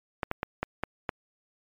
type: clicks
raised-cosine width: 0.5 ms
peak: -13 dBFS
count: 6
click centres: 0.232 / 0.314 / 0.431 / 0.63 / 0.836 / 1.092 s
effects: MP3 96 kbps